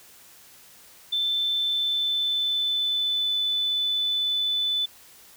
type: tone with pitch glide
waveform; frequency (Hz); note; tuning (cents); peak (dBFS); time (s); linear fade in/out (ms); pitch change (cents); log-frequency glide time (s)
sine; 3537 to 3498; A7 to A7; +8 to -11; -22; 1.12-4.86; 10; -19; 1.54-3.44
effects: white hiss -51 dBFS RMS until 5.36 s